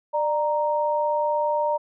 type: tone pair together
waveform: sine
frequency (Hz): 595.9 / 932.3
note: D5 / A#5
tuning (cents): +25 / 0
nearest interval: minor sixth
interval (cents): 775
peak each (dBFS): -23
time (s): 0.13-1.78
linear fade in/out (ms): 20
effects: none